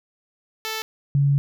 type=tone pair in turn; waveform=5% pulse / sine; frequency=440 / 140.93 Hz; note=A4 / C#3; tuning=0 / +29 cents; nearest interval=octave + minor sixth; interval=1971 cents; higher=first; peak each=-15 dBFS; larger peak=neither; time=0.65-0.82 / 1.15-1.38 s; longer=second; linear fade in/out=0 ms; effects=none